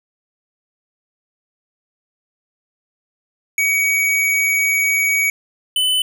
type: tone pair in turn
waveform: square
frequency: 2258 / 3014 Hz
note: C#7 / F#7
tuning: +31 / +31 cents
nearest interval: perfect fourth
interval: 500 cents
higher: second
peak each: -15 dBFS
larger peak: neither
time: 3.58-5.3 / 5.76-6.02 s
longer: first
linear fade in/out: 2 ms
effects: none